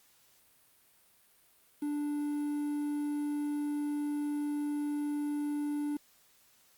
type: tone with quantisation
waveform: triangle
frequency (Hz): 293.3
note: D4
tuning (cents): -2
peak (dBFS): -29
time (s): 1.82-5.97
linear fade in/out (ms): 5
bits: 9
effects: white hiss -65 dBFS RMS until 6.77 s + Opus 48 kbps